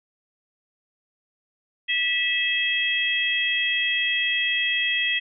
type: harmonic tone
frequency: 652 Hz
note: E5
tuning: 19 cents flat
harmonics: 3 / 4 / 5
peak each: -25 / -25 / -25 dBFS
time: 1.88-5.2 s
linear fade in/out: 20 ms
effects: none